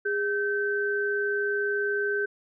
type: tone pair together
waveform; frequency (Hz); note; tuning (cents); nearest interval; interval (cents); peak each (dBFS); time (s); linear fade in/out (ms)
sine; 409.2 / 1543; G#4 / G6; -26 / -28; octave + major seventh; 2298; -27; 0.05-2.26; 10
effects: none